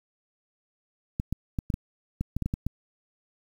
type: clicks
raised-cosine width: 5 ms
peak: -15 dBFS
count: 11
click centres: 1.199 / 1.326 / 1.588 / 1.702 / 1.741 / 2.21 / 2.366 / 2.423 / 2.46 / 2.539 / 2.666 s
effects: 8-bit